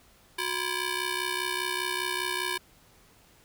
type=ring-modulated tone; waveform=10% pulse; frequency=665 Hz; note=E5; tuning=15 cents sharp; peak=-17 dBFS; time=0.38-2.58 s; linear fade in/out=10 ms; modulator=300 Hz; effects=pink hiss -59 dBFS RMS until 3.44 s